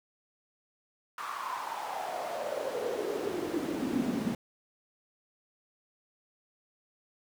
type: noise with high-pass filter sweep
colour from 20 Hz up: brown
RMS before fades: -34 dBFS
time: 1.18-4.35 s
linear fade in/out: 2 ms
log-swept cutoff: 1200 to 210 Hz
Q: 5.6
effects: none